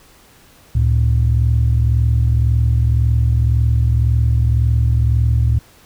sine tone pair together, 71.7 / 113.58 Hz, D2 / A#2, -41 / -45 cents, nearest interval minor sixth, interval 796 cents, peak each -13 dBFS, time 0.75-5.59 s, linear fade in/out 5 ms, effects tanh soft clip ceiling -6 dBFS + pink hiss -48 dBFS RMS until 5.85 s

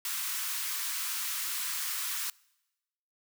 white high-pass noise, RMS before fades -34 dBFS, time 0.05-2.3 s, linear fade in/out 2 ms, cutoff 990 Hz, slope 48 dB/octave, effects noise-tail reverb RT60 1.0 s tail -25 dB re dry

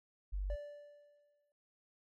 sine tone, 48.21 Hz, G1, 28 cents flat, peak -35 dBFS, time 0.32-0.56 s, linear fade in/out 20 ms
triangle tone with exponential decay, 584 Hz, D5, 10 cents flat, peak -38 dBFS, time 0.5-1.52 s, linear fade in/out 1 ms, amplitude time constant 220 ms
effects none

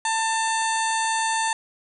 harmonic tone, 893 Hz, A5, 25 cents sharp, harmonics 1 / 2 / 3 / 4 / 5 / 7 / 8 / 9 / 10, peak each -23 / -28 / -34 / -34 / -36 / -35 / -36 / -38 / -34 dBFS, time 0.05-1.53 s, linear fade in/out 2 ms, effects none

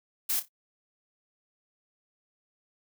blue noise with echo, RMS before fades -28 dBFS, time 0.29-0.4 s, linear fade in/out 10 ms, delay 29 ms, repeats 3, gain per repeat -12 dB, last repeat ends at 0.487 s, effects noise-tail reverb RT60 0.1 s tail -26 dB re dry

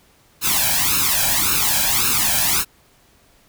white noise with flanger, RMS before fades -18 dBFS, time 0.41-2.65 s, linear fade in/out 50 ms, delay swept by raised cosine 0.75 to 1.27 ms, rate 1.8 Hz, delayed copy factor +1, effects pink hiss -55 dBFS RMS until 3.48 s

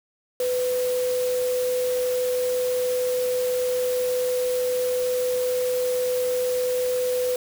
sine tone in noise, 501 Hz, B4, 25 cents sharp, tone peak -21 dBFS, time 0.4-7.36 s, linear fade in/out 2 ms, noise white, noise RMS -35 dBFS, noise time 0.4-7.36 s, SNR +11 dB, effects none

